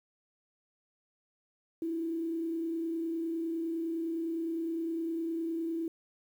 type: tone with frequency modulation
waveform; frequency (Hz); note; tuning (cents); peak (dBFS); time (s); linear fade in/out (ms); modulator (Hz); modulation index
sine; 329.8; E4; +1; -31; 1.82-5.88; 2; 29.8; 0.31
effects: 10-bit